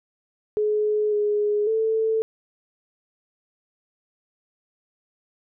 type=tone with pitch steps; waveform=sine; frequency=423.4 / 416.7 / 443 Hz; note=G#4 / G#4 / A4; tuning=+33 / +6 / +12 cents; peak=-19 dBFS; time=0.57-2.22 s; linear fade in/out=0 ms; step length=550 ms; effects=none